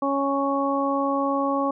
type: harmonic tone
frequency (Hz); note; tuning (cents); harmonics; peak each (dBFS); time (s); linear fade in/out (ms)
277.2; C#4; 0; 1 / 2 / 3 / 4; -25 / -26 / -29 / -26; 0.02-1.71; 5
effects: none